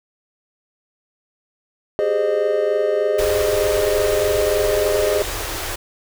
triangle chord, Ab major seventh, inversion third, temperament equal with one note detuned, 392 / 415.3 / 523.3 / 611.6 Hz, G4 / Ab4 / C5 / Eb5, 0 / 0 / 0 / -30 cents, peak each -24 / -18 / -22 / -18 dBFS, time 1.99-5.22 s, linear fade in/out 0 ms
pink band-stop noise, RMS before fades -26 dBFS, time 3.18-5.76 s, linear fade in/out 10 ms, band 110 to 310 Hz, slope 48 dB/octave
effects none

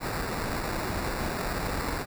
pink noise with sample-and-hold, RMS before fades -31 dBFS, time 0-2.06 s, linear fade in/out 50 ms, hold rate 3150 Hz, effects none

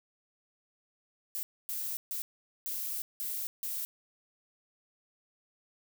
violet noise bursts at uneven times, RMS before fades -36 dBFS, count 6, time 1.35-1.43 / 1.69-1.97 / 2.11-2.22 / 2.66-3.02 / 3.2-3.47 / 3.63-3.85 s, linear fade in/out 0 ms, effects none

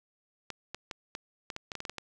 clicks, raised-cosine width 0.2 ms, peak -20 dBFS, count 12, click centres 0.503 / 0.746 / 0.912 / 1.151 / 1.502 / 1.564 / 1.718 / 1.753 / 1.804 / 1.852 / 1.896 / 1.983 s, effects none

